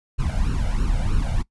brown noise with flanger, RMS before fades -21 dBFS, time 0.18-1.43 s, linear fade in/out 20 ms, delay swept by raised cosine 0.71 to 1.4 ms, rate 3.1 Hz, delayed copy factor +1, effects noise-tail reverb RT60 0.1 s tail -21 dB re dry + resampled to 24000 Hz

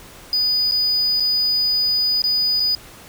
triangle tone with dropouts, 4950 Hz, D#8, 10 cents flat, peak -14 dBFS, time 0.33-2.75 s, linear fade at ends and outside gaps 1 ms, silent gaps 0.712-0.72 / 1.199-1.204 / 2.219-2.24 / 2.598-2.602 s, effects tanh soft clip ceiling -10 dBFS + pink hiss -42 dBFS RMS until 3.08 s

